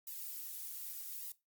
violet noise with flanger, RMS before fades -45 dBFS, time 0.07-1.32 s, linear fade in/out 2 ms, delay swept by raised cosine 1 to 6.3 ms, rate 0.84 Hz, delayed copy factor +0.65, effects noise-tail reverb RT60 0.2 s tail -17 dB re dry + Opus 48 kbps

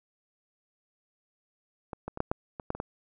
clicks, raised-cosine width 1 ms, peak -22 / -21 / -23 / -12 / -13 / -23 / -15 / -25 / -17 dBFS, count 9, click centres 1.932 / 2.08 / 2.174 / 2.204 / 2.315 / 2.598 / 2.704 / 2.75 / 2.801 s, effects none

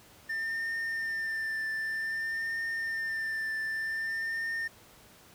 triangle tone with vibrato, 1795 Hz, A6, 34 cents sharp, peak -29 dBFS, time 0.29-4.68 s, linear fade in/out 10 ms, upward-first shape triangle, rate 0.53 Hz, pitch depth 27 cents each way, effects pink hiss -56 dBFS RMS until 5.34 s + high-pass 60 Hz 12 dB/octave

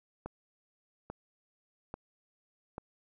click train, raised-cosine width 1 ms, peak -25 dBFS, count 4, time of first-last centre 0.26-2.781 s, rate 1.19 Hz, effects none

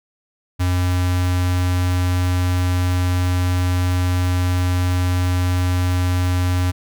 square tone with notch filter, 90.3 Hz, F#2, 42 cents flat, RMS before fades -18 dBFS, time 0.59-6.72 s, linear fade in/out 20 ms, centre 500 Hz, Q 1.7, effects none

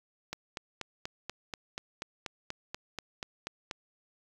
click train, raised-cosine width 0.2 ms, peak -19 dBFS, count 15, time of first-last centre 0.33-3.712 s, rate 4.14 Hz, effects 8-bit

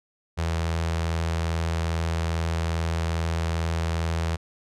sawtooth tone with notch filter, 82.41 Hz, E2, in tune, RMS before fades -26 dBFS, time 0.37-4.37 s, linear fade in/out 20 ms, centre 270 Hz, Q 1.4, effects low-pass 8000 Hz 12 dB/octave

